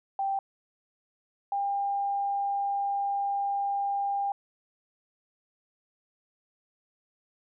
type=tone pair in turn; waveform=sine; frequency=784 / 800 Hz; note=G5 / G5; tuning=0 / +35 cents; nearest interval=unison; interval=35 cents; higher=second; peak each=-26 dBFS; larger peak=neither; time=0.19-0.39 / 1.52-4.32 s; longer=second; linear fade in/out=2 ms; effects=none